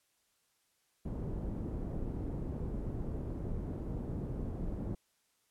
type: low-pass noise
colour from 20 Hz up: pink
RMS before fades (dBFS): -38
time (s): 1.05-4.95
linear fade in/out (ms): 5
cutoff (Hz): 350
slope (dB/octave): 12
effects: white hiss -75 dBFS RMS until 5.5 s + low-pass 12000 Hz 12 dB/octave